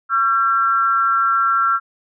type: tone with amplitude modulation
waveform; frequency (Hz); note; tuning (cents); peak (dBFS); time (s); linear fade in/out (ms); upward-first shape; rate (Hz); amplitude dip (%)
sine; 1357; E6; +50; -10; 0.09-1.8; 50; sine; 238; 75
effects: none